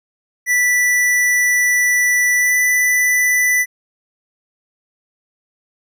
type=tone with pitch glide; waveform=square; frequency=1970 to 1986 Hz; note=B6 to B6; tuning=-5 to +9 cents; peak=-13 dBFS; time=0.46-3.66 s; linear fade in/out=50 ms; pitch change=+14 cents; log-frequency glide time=2.36-2.55 s; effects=none